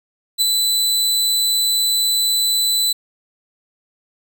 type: tone with ADSR envelope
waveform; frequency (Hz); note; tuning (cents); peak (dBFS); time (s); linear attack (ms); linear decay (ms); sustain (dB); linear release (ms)
sawtooth; 3996; B7; +20; -9; 0.38-2.93; 32; 19; -3; 10
effects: none